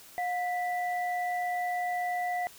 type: tone pair together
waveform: sine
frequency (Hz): 716.4 / 1975.5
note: F5 / B6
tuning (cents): +44 / 0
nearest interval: octave + tritone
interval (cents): 1756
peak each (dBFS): -29 / -36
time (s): 0.18-2.47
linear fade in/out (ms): 0
effects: white hiss -52 dBFS RMS until 2.58 s